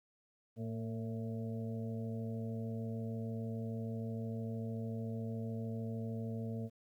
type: harmonic tone with a mistuned harmonic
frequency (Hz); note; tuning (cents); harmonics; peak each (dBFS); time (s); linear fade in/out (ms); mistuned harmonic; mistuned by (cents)
113.3; A#2; -49; 1 / 2 / 4 / 5 / 6; -40 / -41 / -47 / -53 / -53; 0.56-6.7; 50; 6; -35
effects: 12-bit